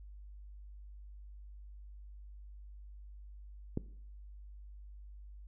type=click; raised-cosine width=3 ms; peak=-20 dBFS; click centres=3.774 s; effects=noise-tail reverb RT60 0.6 s tail -19 dB re dry + added 50 Hz sine -48 dBFS peak until 5.47 s